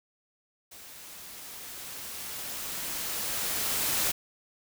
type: noise with level ramp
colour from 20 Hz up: white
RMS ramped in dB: -48 to -27 dBFS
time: 0.71-4.12 s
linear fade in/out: 10 ms
effects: none